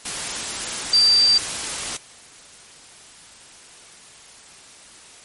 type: tone in noise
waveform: sine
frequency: 4677 Hz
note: D8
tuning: 8 cents flat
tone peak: -12 dBFS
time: 0.93-1.38 s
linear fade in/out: 5 ms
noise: white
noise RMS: -27 dBFS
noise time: 0.05-1.97 s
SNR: +12 dB
effects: white hiss -45 dBFS RMS until 5.24 s + MP3 48 kbps